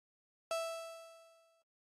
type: tone with exponential decay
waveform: 35% pulse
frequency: 659.3 Hz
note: E5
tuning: in tune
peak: -31 dBFS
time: 0.51-1.62 s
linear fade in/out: 1 ms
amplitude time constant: 240 ms
effects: AAC 32 kbps